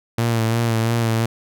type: tone with vibrato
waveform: sawtooth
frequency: 114.8 Hz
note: A#2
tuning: 26 cents flat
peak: -13 dBFS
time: 0.18-1.26 s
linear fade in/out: 5 ms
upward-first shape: sine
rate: 2.9 Hz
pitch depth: 39 cents each way
effects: none